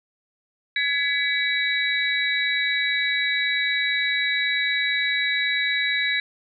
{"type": "tone cluster", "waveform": "sine", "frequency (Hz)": [1684, 2005, 2276, 3899], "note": ["G#6", "B6", "C#7", "B7"], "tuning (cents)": [24, 26, 45, -23], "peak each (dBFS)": -26, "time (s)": [0.76, 6.2], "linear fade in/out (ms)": 2, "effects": []}